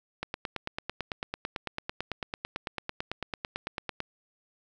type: click train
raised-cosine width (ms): 0.3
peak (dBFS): -16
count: 35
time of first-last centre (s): 0.23-4.004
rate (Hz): 9.01
effects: none

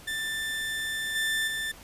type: tone with level steps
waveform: 30% pulse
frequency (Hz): 1775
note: A6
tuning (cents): +15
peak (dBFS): -27 / -23 / -27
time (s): 0.07-1.72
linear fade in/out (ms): 10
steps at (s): 1.15 / 1.47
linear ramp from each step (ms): 10
effects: pink hiss -49 dBFS RMS until 1.83 s + resampled to 32000 Hz

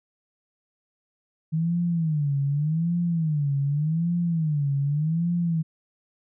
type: tone with vibrato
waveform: sine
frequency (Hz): 155.5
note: D#3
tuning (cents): -1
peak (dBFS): -21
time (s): 1.52-5.63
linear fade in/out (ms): 20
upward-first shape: sine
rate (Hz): 0.85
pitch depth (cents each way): 190
effects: none

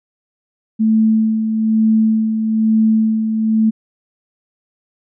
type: tone with tremolo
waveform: sine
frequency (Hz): 220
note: A3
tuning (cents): 0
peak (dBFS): -9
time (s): 0.79-3.71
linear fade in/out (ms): 20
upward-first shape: sine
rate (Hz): 1.1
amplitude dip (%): 50
effects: none

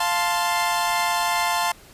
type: chord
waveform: sawtooth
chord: F major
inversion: none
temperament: equal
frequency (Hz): 698.5 / 880 / 1046.5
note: F5 / A5 / C6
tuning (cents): 0 / 0 / 0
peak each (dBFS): -22 / -20 / -21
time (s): 0-1.72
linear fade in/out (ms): 5
effects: pink hiss -48 dBFS RMS until 1.93 s + resampled to 32000 Hz

